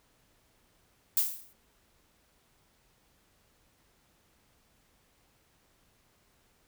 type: noise with exponential decay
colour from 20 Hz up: violet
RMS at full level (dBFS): -23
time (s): 1.17-1.53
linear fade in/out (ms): 1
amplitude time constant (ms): 77
effects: pink hiss -68 dBFS RMS until 6.67 s